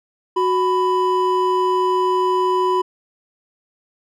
triangle tone pair together, 369.4 / 995.6 Hz, F#4 / B5, -3 / +14 cents, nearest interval octave + perfect fourth, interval 1717 cents, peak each -16 dBFS, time 0.36-2.82 s, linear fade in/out 10 ms, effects none

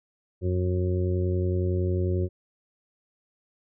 harmonic tone, 91 Hz, F#2, 28 cents flat, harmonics 1 / 2 / 3 / 4 / 5 / 6, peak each -24 / -33 / -39 / -29 / -40 / -38 dBFS, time 0.41-2.29 s, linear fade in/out 50 ms, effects none

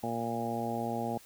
harmonic tone with a mistuned harmonic, 116.54 Hz, A#2, in tune, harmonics 1 / 2 / 3 / 4 / 5 / 6 / 7, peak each -41 / -36 / -41 / -40 / -41 / -39 / -37 dBFS, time 0.03-1.18 s, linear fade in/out 5 ms, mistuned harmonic 1, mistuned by +16 cents, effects white hiss -56 dBFS RMS until 1.25 s

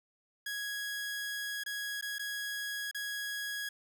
sawtooth tone with dropouts, 1661.2 Hz, G#6, in tune, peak -32 dBFS, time 0.46-3.69 s, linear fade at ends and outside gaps 5 ms, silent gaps 1.637-1.661 / 2.012-2.024 / 2.184-2.193 / 2.913-2.946 s, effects none

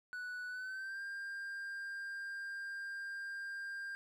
triangle tone with pitch glide, 1481 to 1596.5 Hz, F#6 to G6, +1 to +31 cents, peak -39 dBFS, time 0.13-3.95 s, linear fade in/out 0 ms, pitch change +130 cents, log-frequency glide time 0.48-1.02 s, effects none

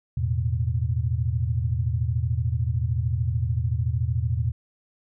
sine chord, E suspended fourth, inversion none, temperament equal, 82.41 / 110 / 123.47 Hz, E2 / A2 / B2, 0 / 0 / 0 cents, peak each -26 dBFS, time 0.17-4.52 s, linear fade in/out 5 ms, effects none

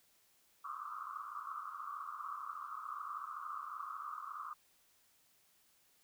pink band-pass noise, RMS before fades -45 dBFS, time 0.64-4.54 s, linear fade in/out 10 ms, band 1100 to 1300 Hz, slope 96 dB/octave, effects white hiss -71 dBFS RMS until 6.03 s

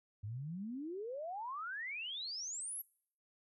sine exponential sweep, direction up, 98 to 11900 Hz, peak -40 dBFS, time 0.23-2.82 s, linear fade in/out 10 ms, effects noise-tail reverb RT60 0.6 s tail -24 dB re dry

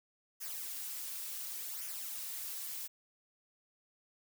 blue noise with flanger, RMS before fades -42 dBFS, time 0.4-2.88 s, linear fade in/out 20 ms, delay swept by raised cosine 0.24 to 4.84 ms, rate 0.69 Hz, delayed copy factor -0.65, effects none

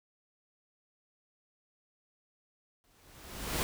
pink noise with exponential growth, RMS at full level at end -30 dBFS, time 2.84-3.63 s, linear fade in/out 0 ms, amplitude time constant 170 ms, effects none

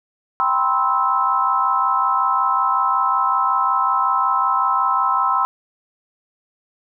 sine chord, C major seventh, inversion second, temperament just, 784.9 / 981.1 / 1046.5 / 1308.1 Hz, G5 / B5 / C6 / E6, +2 / -12 / 0 / -14 cents, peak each -24 / -23 / -19 / -19 dBFS, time 0.4-5.45 s, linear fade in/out 0 ms, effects none

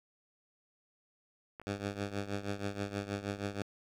clicks, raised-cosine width 0.5 ms, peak -30 / -36 dBFS, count 2, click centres 1.598 / 1.616 s
10% pulse tone with tremolo, 100.7 Hz, G2, 47 cents sharp, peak -24 dBFS, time 1.67-3.62 s, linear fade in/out 0 ms, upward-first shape triangle, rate 6.3 Hz, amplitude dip 85%
effects low-pass 7000 Hz 12 dB/octave + 10-bit

